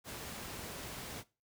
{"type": "noise", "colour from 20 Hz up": "pink", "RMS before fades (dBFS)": -44, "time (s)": [0.04, 1.24], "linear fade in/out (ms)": 50, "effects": ["noise-tail reverb RT60 0.3 s tail -20 dB re dry", "high-pass 60 Hz 12 dB/octave"]}